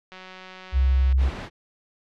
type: click train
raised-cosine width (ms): 0.2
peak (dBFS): -23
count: 188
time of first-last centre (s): 0.12-1.125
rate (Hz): 186
type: tone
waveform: sine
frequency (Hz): 66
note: C2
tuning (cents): +16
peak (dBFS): -16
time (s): 0.72-1.31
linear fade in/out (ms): 50
type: noise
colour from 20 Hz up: pink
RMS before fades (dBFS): -34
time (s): 1.17-1.5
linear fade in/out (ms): 50
effects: low-pass 3000 Hz 12 dB/octave